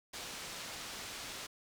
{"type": "low-pass noise", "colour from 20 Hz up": "white", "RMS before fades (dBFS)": -45, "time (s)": [0.13, 1.47], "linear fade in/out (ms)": 10, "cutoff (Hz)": 5900, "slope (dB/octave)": 12, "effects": []}